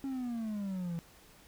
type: exponential sweep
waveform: triangle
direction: down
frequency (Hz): 275.7 to 164.81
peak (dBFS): -32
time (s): 0.04-0.99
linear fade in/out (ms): 0
effects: pink hiss -59 dBFS RMS until 1.47 s